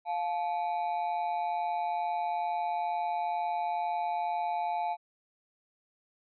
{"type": "ring-modulated tone", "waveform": "triangle", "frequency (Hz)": 784, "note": "G5", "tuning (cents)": 0, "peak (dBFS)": -24, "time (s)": [0.05, 4.97], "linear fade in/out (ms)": 50, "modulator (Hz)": 81.1, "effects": ["resampled to 11025 Hz"]}